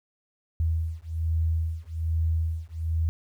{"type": "beating tone pair", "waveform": "sine", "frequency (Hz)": [80.6, 81.8], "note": ["E2", "E2"], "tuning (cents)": [-38, -13], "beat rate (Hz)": 1.2, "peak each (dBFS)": -27, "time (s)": [0.6, 3.09], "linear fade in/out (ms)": 0, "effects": ["10-bit"]}